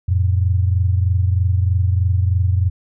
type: tone pair together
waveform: sine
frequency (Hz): 88.82 / 112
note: F2 / A2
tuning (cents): +30 / +31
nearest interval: major third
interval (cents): 401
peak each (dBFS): -14 / -20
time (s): 0.08-2.7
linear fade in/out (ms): 10
effects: none